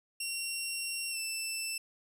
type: tone with pitch glide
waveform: 15% pulse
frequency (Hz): 2742 to 2659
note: F7 to E7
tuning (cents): -32 to +14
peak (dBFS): -27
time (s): 0.2-1.78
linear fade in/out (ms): 5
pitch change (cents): -54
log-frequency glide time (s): 1.1-1.18
effects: none